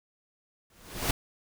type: noise with exponential growth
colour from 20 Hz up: pink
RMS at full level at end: -25 dBFS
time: 0.7-1.11 s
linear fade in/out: 2 ms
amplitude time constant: 89 ms
effects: none